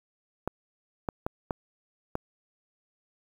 clicks, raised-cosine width 1 ms, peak -15 dBFS, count 5, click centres 0.476 / 1.088 / 1.265 / 1.508 / 2.154 s, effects 8-bit

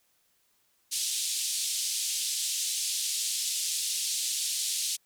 white band-pass noise, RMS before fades -31 dBFS, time 0.91-4.97 s, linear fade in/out 20 ms, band 3200 to 9700 Hz, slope 24 dB/octave, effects white hiss -70 dBFS RMS until 5.05 s

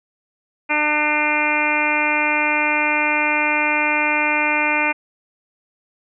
harmonic tone, 300 Hz, D4, 37 cents sharp, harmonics 1 / 2 / 3 / 4 / 5 / 6 / 7 / 8 / 9, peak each -27 / -28 / -23 / -29 / -26 / -31 / -23 / -20 / -28 dBFS, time 0.69-4.93 s, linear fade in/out 20 ms, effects none

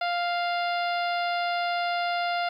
harmonic tone, 698.5 Hz, F5, in tune, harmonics 1 / 2 / 3 / 4 / 5 / 6 / 7, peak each -26 / -32 / -36 / -38 / -40 / -42 / -43 dBFS, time 0.01-2.49 s, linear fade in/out 5 ms, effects 10-bit

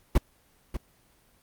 brown noise with echo, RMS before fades -18 dBFS, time 0.15-0.18 s, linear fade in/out 5 ms, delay 590 ms, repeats 1, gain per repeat -12 dB, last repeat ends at 0.77 s, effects pink hiss -63 dBFS RMS until 1.42 s + Opus 24 kbps

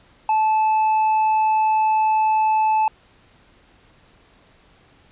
sine tone with tanh clipping, 870 Hz, A5, 20 cents flat, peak -16 dBFS, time 0.29-2.88 s, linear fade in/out 2 ms, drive 4 dB, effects pink hiss -54 dBFS RMS until 5.11 s + resampled to 8000 Hz

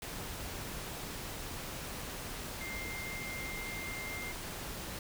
sine tone in noise, 2100 Hz, C7, 6 cents sharp, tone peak -41 dBFS, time 2.61-4.32 s, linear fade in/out 2 ms, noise pink, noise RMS -42 dBFS, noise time 0.02-4.99 s, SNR -2 dB, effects none

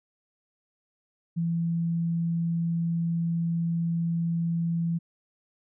sine tone, 167.8 Hz, E3, 31 cents sharp, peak -24 dBFS, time 1.36-4.99 s, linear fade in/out 20 ms, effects none

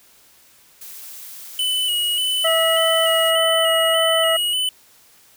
blue noise, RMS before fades -37 dBFS, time 0.81-3.31 s, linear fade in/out 5 ms
square tone with vibrato, 2955 Hz, F#7, 3 cents flat, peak -19 dBFS, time 1.59-4.69 s, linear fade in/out 2 ms, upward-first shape square, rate 1.7 Hz, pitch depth 32 cents each way
harmonic tone, 652 Hz, E5, 19 cents flat, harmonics 1 / 2 / 3, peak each -18 / -23 / -25 dBFS, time 2.44-4.37 s, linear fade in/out 10 ms
effects white hiss -52 dBFS RMS until 5.36 s

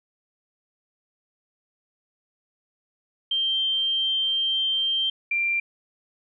sine tone pair in turn, 3149 / 2371 Hz, G7 / D7, +7 / +16 cents, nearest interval perfect fourth, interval 491 cents, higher first, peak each -21 dBFS, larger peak neither, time 3.31-5.1 / 5.31-5.6 s, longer first, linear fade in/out 5 ms, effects none

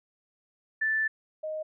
sine tone pair in turn, 1760 / 622.3 Hz, A6 / D#5, 0 / 0 cents, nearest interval octave + tritone, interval 1800 cents, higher first, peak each -24 / -31 dBFS, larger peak first, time 0.81-1.08 / 1.43-1.63 s, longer first, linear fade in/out 10 ms, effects none

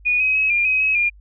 sine tone with pitch steps, 2460 / 2533 / 2559 / 2403 / 2530 / 2557 / 2410 Hz, D#7 / D#7 / D#7 / D7 / D#7 / D#7 / D7, -20 / +30 / +48 / +39 / +28 / +47 / +44 cents, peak -15 dBFS, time 0.05-1.1 s, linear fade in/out 20 ms, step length 150 ms, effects added 50 Hz sine -43 dBFS peak until 1.2 s

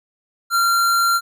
square tone, 1377 Hz, F6, 25 cents flat, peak -15 dBFS, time 0.5-1.21 s, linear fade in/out 50 ms, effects none

